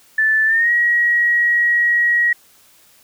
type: tone with pitch glide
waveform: sine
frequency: 1755 to 1902.8 Hz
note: A6 to A#6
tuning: -5 to +35 cents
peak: -12 dBFS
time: 0.18-2.33 s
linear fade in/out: 5 ms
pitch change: +140 cents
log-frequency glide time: 0.46-0.71 s
effects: white hiss -51 dBFS RMS until 3.03 s